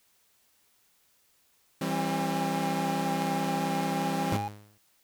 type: chord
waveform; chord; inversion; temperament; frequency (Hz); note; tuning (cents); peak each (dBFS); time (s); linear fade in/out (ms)
sawtooth; C major; first; equal with one note detuned; 164.81 / 196 / 267.6; E3 / G3 / C4; 0 / 0 / +39; -29; 1.81-4.37; 5
type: tone with vibrato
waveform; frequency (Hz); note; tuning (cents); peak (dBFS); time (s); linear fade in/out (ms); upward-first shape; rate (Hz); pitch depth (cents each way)
triangle; 812; G#5; -39; -30; 1.91-4.48; 0; triangle; 4.8; 21
type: tone with exponential decay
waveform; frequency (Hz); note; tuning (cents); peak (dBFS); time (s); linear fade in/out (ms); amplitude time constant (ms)
sawtooth; 104; G#2; +3; -22; 4.32-4.78; 5; 100
effects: white hiss -67 dBFS RMS until 5.03 s